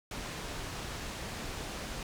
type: low-pass noise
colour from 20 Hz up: pink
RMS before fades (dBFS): -40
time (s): 0.11-2.03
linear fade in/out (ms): 2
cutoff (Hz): 7600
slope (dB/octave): 12
effects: none